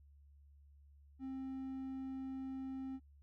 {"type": "tone", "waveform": "triangle", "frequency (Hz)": 264.8, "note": "C4", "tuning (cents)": 21, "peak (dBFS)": -39, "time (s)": [1.19, 3], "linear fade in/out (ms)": 50, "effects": ["noise-tail reverb RT60 0.1 s tail -24 dB re dry", "added 71 Hz sine -60 dBFS peak until 3.22 s"]}